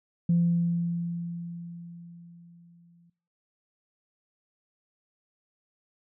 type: tone with exponential decay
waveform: sine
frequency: 171 Hz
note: F3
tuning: 36 cents flat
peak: -18 dBFS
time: 0.29-3.1 s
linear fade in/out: 5 ms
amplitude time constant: 610 ms
effects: noise-tail reverb RT60 0.5 s tail -21 dB re dry + tanh soft clip ceiling -15 dBFS